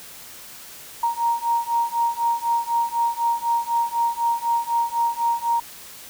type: beating tone pair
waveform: sine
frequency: 932.3 / 936.3 Hz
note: A#5 / A#5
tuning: 0 / +7 cents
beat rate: 4 Hz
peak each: -23 / -22 dBFS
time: 1.03-5.6 s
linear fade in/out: 5 ms
effects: white hiss -41 dBFS RMS until 6.09 s